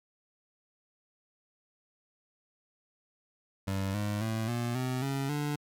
25% pulse tone with pitch steps, 97 / 103.96 / 111.42 / 119.42 / 127.99 / 137.18 / 147.02 Hz, G2 / G#2 / A2 / A#2 / C3 / C#3 / D3, -18 / +2 / +22 / +42 / -38 / -18 / +2 cents, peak -26 dBFS, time 3.67-5.56 s, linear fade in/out 10 ms, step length 270 ms, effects MP3 96 kbps

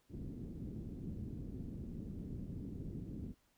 white low-pass noise, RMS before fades -45 dBFS, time 0.09-3.35 s, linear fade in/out 50 ms, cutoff 270 Hz, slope 24 dB/octave, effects pink hiss -75 dBFS RMS until 3.57 s

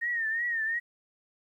sine tone with vibrato, 1843 Hz, A#6, 20 cents flat, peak -27 dBFS, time 0.01-0.8 s, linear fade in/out 20 ms, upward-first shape triangle, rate 2.8 Hz, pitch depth 97 cents each way, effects 11-bit

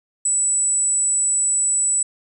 sine tone, 7930 Hz, B8, 6 cents sharp, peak -16 dBFS, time 0.25-2.03 s, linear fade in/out 5 ms, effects none

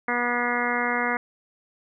harmonic tone with a mistuned harmonic, 242.4 Hz, B3, 32 cents flat, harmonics 1 / 2 / 3 / 4 / 5 / 6 / 7 / 8 / 9, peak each -31 / -31 / -31 / -31 / -31 / -31 / -31 / -31 / -31 dBFS, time 0.08-1.17 s, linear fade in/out 2 ms, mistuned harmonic 9, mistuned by -48 cents, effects none

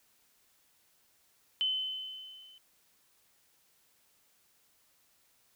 sine tone with level ramp, 3046 Hz, F#7, 50 cents sharp, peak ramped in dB -26 to -54 dBFS, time 1.61-2.58 s, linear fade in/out 0 ms, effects white hiss -69 dBFS RMS until 5.55 s

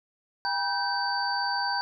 sine tone cluster, 800 / 966 / 1546 / 4608 Hz, G5 / B5 / G6 / D8, +35 / -39 / -24 / -34 cents, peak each -31 dBFS, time 0.45-1.81 s, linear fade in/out 0 ms, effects none

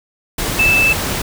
sine tone in noise, 2634 Hz, E7, 2 cents flat, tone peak -10 dBFS, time 0.59-0.93 s, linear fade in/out 5 ms, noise pink, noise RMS -20 dBFS, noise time 0.38-1.22 s, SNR +7 dB, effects none

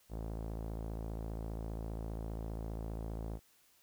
sawtooth tone with low-pass filter, 55 Hz, A1, in tune, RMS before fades -41 dBFS, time 0.09-3.4 s, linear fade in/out 50 ms, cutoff 700 Hz, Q 1.2, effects white hiss -68 dBFS RMS until 3.82 s

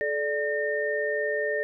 sine tone cluster, 431.6 / 588 / 1823 Hz, A4 / D5 / A#6, -33 / +2 / -39 cents, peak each -29 dBFS, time 0.01-1.63 s, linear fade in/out 0 ms, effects none

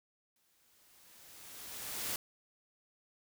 white noise with exponential growth, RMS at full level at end -36 dBFS, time 0.36-2.16 s, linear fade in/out 2 ms, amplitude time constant 390 ms, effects none

